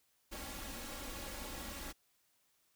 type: noise with comb filter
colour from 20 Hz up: pink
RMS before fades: -45 dBFS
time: 0.31-1.93 s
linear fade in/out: 20 ms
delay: 3.6 ms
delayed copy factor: +0.75
effects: white hiss -75 dBFS RMS until 2.75 s